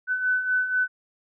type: beating tone pair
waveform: sine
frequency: 1502 / 1506.1 Hz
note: F#6 / F#6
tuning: +26 / +30 cents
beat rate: 4.1 Hz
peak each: -29 / -22 dBFS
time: 0.07-0.88 s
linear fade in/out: 50 ms
effects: none